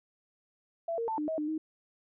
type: tone with pitch steps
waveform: sine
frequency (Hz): 669 / 461.7 / 887 / 301.3 / 638 / 301.6 / 314.1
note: E5 / A#4 / A5 / D4 / D#5 / D4 / D#4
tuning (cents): +25 / -17 / +14 / +44 / +43 / +46 / +16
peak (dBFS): -30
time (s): 0.88-1.58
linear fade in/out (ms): 5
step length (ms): 100
effects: none